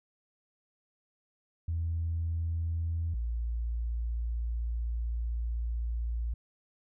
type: tone pair in turn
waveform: sine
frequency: 82.8 / 57.88 Hz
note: E2 / A#1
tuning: +8 / -12 cents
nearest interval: tritone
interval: 620 cents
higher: first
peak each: -28 / -29 dBFS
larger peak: first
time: 1.68-3.14 / 3.14-6.34 s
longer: second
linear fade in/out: 5 ms
effects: tanh soft clip ceiling -24 dBFS